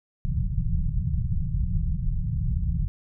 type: low-pass noise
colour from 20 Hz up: pink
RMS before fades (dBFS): -25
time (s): 0.25-2.88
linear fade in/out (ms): 0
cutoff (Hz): 180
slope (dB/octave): 96
effects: none